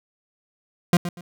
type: tone with echo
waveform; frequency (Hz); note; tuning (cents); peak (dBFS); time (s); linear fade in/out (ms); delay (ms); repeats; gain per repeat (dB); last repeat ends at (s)
40% pulse; 174.61; F3; 0; -12; 0.93-0.97; 2; 120; 2; -12; 1.21
effects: none